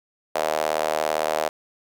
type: tone with high-pass filter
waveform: sawtooth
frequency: 77.7 Hz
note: D#2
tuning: 2 cents flat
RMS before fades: -24 dBFS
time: 0.35-1.49 s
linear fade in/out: 5 ms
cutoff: 620 Hz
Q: 3.4
effects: none